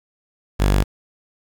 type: tone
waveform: sawtooth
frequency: 49.11 Hz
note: G1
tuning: 4 cents sharp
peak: -10 dBFS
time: 0.59-0.84 s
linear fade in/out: 20 ms
effects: 7-bit